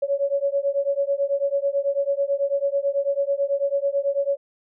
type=beating tone pair; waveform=sine; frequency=555 / 564.1 Hz; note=C#5 / C#5; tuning=+2 / +30 cents; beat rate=9.1 Hz; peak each=-23 dBFS; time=0.02-4.37 s; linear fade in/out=10 ms; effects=none